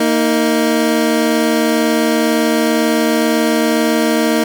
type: tone pair together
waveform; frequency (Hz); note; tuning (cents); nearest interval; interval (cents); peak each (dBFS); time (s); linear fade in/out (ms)
25% pulse; 231.4 / 313.4; A#3 / D#4; -13 / +13; perfect fourth; 526; -11; 0-4.44; 5
effects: none